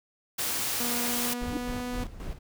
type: noise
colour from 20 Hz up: white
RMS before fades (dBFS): -30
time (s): 0.38-1.34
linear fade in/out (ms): 10
type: tone with pitch glide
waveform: sawtooth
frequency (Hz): 240.6 to 246.8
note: B3 to B3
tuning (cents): -45 to -1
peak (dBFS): -28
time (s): 0.8-2.04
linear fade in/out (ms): 5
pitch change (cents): +44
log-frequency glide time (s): 1-1.79
type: noise with tremolo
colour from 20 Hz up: brown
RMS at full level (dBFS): -35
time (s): 1.41-2.39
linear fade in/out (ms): 10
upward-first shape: square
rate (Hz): 3.8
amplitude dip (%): 65
type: tone with exponential growth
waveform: sine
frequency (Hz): 290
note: D4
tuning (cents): -22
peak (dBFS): -23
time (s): 1.48-1.57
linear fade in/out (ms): 1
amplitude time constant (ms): 18
effects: none